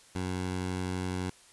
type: tone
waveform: 15% pulse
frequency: 91.9 Hz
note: F#2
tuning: 11 cents flat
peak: -25 dBFS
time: 0.15-1.3 s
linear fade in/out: 5 ms
effects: white hiss -57 dBFS RMS until 1.52 s + resampled to 24000 Hz